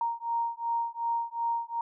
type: beating tone pair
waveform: sine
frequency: 930 / 932.7 Hz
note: A#5 / A#5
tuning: -4 / +1 cents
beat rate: 2.7 Hz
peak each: -31 dBFS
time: 0.01-1.81 s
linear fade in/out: 2 ms
effects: none